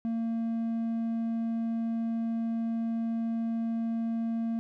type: tone with hard clipping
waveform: sine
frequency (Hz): 228.4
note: A#3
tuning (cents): -35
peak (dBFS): -29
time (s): 0.05-4.59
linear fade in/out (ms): 0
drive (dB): 3
effects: none